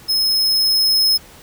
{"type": "tone with level ramp", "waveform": "45% pulse", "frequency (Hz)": 5170, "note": "E8", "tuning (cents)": -34, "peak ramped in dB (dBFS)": [-15, -12], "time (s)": [0.08, 1.18], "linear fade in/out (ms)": 20, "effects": ["pink hiss -43 dBFS RMS until 1.42 s"]}